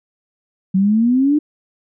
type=exponential sweep; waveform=sine; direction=up; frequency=185 to 305.7 Hz; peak=-11 dBFS; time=0.74-1.39 s; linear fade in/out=10 ms; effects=none